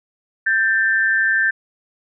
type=tone pair together; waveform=sine; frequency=1568 / 1780 Hz; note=G6 / A6; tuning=0 / +20 cents; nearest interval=major second; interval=220 cents; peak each=-17 dBFS; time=0.46-1.51 s; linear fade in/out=10 ms; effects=none